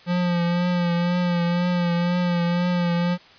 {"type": "tone with vibrato", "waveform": "square", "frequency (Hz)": 175.1, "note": "F3", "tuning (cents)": 5, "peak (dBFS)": -20, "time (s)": [0.06, 3.18], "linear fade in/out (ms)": 50, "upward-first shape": "triangle", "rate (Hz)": 2, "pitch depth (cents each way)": 38, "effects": ["white hiss -49 dBFS RMS until 3.38 s", "resampled to 11025 Hz"]}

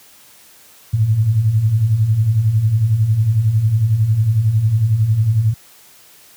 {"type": "beating tone pair", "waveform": "sine", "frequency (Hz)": [101.5, 112.5], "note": ["G#2", "A2"], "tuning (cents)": [-39, 39], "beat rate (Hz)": 11, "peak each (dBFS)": [-19, -12], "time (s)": [0.93, 5.54], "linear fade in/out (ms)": 10, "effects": ["white hiss -46 dBFS RMS until 6.36 s", "high-pass 60 Hz 12 dB/octave"]}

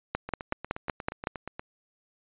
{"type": "two click trains", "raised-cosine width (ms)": 0.5, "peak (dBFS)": [-12, -21], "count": [7, 12], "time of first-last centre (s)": [[0.15, 1.271], [0.29, 1.595]], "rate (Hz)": [5.35, 8.43], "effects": ["resampled to 8000 Hz"]}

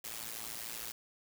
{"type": "noise with amplitude modulation", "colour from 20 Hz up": "white", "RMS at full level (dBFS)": -39, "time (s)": [0.04, 0.92], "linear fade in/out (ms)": 5, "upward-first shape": "sine", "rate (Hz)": 113, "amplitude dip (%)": 85, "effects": []}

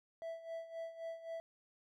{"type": "tone with tremolo", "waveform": "triangle", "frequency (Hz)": 659.3, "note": "E5", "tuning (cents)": 0, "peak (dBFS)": -38, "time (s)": [0.22, 1.4], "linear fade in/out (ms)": 0, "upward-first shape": "sine", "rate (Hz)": 3.8, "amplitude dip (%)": 75, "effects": []}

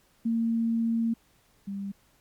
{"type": "tone pair in turn", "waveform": "sine", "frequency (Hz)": [228.9, 198.3], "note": ["A#3", "G3"], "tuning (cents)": [-31, 20], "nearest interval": "major second", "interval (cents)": 249, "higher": "first", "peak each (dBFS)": [-23, -31], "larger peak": "first", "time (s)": [[0.25, 1.14], [1.67, 1.92]], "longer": "first", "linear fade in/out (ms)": 10, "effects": ["pink hiss -64 dBFS RMS until 2.2 s", "MP3 96 kbps"]}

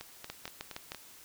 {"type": "two click trains", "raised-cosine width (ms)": 0.2, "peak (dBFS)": [-24, -21], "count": [5, 5], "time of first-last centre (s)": [[0.01, 0.947], [0.3, 0.919]], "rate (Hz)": [4.27, 6.46], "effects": ["white hiss -54 dBFS RMS until 1.24 s"]}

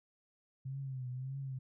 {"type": "tone with vibrato", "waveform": "sine", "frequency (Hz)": 131.1, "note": "C3", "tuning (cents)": 4, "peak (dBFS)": -38, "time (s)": [0.65, 1.59], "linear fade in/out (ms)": 10, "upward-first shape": "triangle", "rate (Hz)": 1.7, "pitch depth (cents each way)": 95, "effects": []}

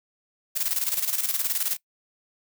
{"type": "noise with tremolo", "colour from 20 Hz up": "blue", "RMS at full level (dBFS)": -24, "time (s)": [0.55, 1.77], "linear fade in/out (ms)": 20, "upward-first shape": "square", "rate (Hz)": 19, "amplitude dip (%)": 65, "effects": ["noise-tail reverb RT60 0.1 s tail -21 dB re dry"]}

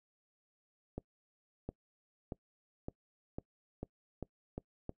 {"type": "accelerating click train", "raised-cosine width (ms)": 2, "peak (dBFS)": -26, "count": 9, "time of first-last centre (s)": [0.98, 4.894], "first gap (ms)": 710, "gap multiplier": 0.89, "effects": ["noise-tail reverb RT60 0.1 s tail -23 dB re dry"]}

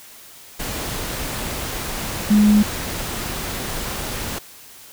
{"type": "tone in noise", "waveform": "sine", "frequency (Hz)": 209.2, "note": "G#3", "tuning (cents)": 13, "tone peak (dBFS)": -10, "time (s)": [2.3, 2.63], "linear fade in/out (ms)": 10, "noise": "pink", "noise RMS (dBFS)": -27, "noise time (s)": [0.59, 4.39], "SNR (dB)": 14, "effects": ["white hiss -43 dBFS RMS until 4.92 s"]}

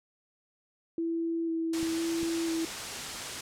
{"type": "tone with vibrato", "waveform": "sine", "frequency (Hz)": 329.6, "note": "E4", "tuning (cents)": 0, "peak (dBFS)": -28, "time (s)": [0.98, 2.65], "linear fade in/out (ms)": 2, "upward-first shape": "square", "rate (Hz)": 1, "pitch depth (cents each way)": 12}
{"type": "noise", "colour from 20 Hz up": "white", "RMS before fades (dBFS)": -36, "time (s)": [1.73, 3.41], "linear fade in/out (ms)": 5}
{"type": "clicks", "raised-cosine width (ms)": 3, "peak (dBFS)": -27, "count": 2, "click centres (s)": [1.83, 2.231]}
{"effects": ["low-pass 8000 Hz 12 dB/octave"]}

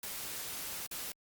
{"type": "noise with dropouts", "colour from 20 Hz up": "white", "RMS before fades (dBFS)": -41, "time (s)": [0.03, 1.12], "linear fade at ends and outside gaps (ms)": 2, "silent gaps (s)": [0.866, 0.912], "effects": ["Opus 48 kbps"]}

